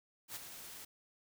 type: noise with ADSR envelope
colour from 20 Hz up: white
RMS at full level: -42 dBFS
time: 0.28-0.85 s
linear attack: 75 ms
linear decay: 21 ms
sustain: -8 dB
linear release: 6 ms
effects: none